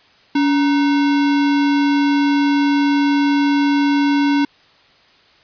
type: tone with sample-and-hold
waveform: sine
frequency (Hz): 284.5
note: C#4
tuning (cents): +45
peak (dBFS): -12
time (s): 0.35-4.45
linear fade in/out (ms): 5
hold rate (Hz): 1225
effects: white hiss -51 dBFS RMS until 5.43 s + resampled to 11025 Hz